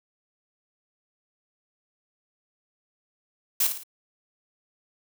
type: noise with echo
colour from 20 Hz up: blue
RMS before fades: -22 dBFS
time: 3.6-3.67 s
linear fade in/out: 5 ms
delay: 55 ms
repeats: 3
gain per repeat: -7 dB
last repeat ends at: 3.835 s
effects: none